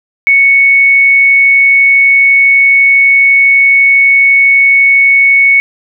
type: tone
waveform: sine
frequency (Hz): 2217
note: C#7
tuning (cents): 0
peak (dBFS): -3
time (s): 0.27-5.6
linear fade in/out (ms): 0
effects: none